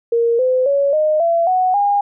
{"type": "tone with pitch steps", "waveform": "sine", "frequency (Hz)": [466.2, 511.3, 560.9, 615.2, 674.7, 740, 811.7], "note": ["A#4", "C5", "C#5", "D#5", "E5", "F#5", "G#5"], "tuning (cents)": [0, -40, 20, -20, 40, 0, -40], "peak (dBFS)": -12, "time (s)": [0.12, 2.01], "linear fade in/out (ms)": 5, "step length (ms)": 270, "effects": []}